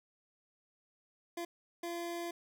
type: tone bursts at uneven times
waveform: 25% pulse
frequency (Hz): 342.6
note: F4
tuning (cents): -33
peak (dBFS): -34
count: 2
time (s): 1.37-1.45 / 1.83-2.31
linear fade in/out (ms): 5
effects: none